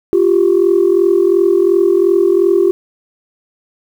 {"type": "tone pair together", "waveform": "sine", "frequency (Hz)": [349.2, 392], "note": ["F4", "G4"], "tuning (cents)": [0, 0], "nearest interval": "major second", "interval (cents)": 200, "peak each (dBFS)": -10, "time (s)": [0.13, 2.71], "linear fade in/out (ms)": 0, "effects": ["tanh soft clip ceiling -2 dBFS", "7-bit"]}